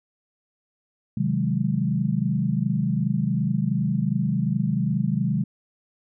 sine chord, Ab dominant seventh, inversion first, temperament equal, 130.81 / 155.56 / 185 / 207.7 Hz, C3 / Eb3 / Gb3 / Ab3, 0 / 0 / 0 / 0 cents, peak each -26 dBFS, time 1.17-5.44 s, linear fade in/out 5 ms, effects none

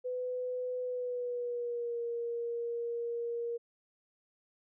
sine tone with pitch glide, 501 to 470.2 Hz, B4 to A#4, +25 to +15 cents, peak -33 dBFS, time 0.04-3.58 s, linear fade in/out 20 ms, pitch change -110 cents, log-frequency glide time 0.82-2 s, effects none

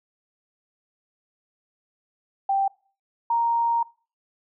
sine tone pair in turn, 784 / 932.3 Hz, G5 / A#5, 0 / 0 cents, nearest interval minor third, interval 300 cents, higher second, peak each -19 dBFS, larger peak neither, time 2.49-2.68 / 3.3-3.83 s, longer second, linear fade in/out 5 ms, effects noise-tail reverb RT60 0.4 s tail -23 dB re dry

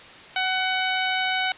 10% pulse tone, 749 Hz, F#5, 21 cents sharp, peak -13 dBFS, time 0.36-1.52 s, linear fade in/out 2 ms, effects white hiss -44 dBFS RMS until 1.57 s + resampled to 8000 Hz

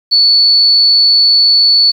sine tone, 4447 Hz, C#8, 5 cents sharp, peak -5 dBFS, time 0.11-1.92 s, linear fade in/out 20 ms, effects 7-bit

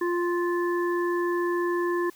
harmonic tone, 349.2 Hz, F4, in tune, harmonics 1 / 3 / 5, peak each -24 / -31 / -34 dBFS, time 0.01-2.1 s, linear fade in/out 5 ms, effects white hiss -55 dBFS RMS until 2.15 s

